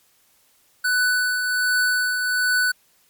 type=tone with tremolo; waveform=square; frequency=1492 Hz; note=F#6; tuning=14 cents sharp; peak=-17 dBFS; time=0.84-2.72 s; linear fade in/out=10 ms; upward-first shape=triangle; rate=1.3 Hz; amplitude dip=45%; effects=white hiss -60 dBFS RMS until 3.09 s + MP3 96 kbps